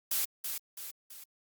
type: noise with echo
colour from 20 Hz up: blue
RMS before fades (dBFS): -30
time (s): 0.11-0.25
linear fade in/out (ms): 5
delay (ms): 330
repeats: 3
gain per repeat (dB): -6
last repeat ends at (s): 1.24
effects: Opus 48 kbps